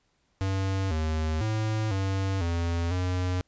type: tone with pitch steps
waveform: square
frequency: 96.3 / 78.6 / 108.9 / 96.6 / 84.9 / 90.9 Hz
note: G2 / D#2 / A2 / G2 / F2 / F#2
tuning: -30 / +18 / -17 / -25 / -48 / -30 cents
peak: -26 dBFS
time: 0.41-3.41 s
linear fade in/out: 0 ms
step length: 500 ms
effects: pink hiss -71 dBFS RMS until 3.47 s + resampled to 16000 Hz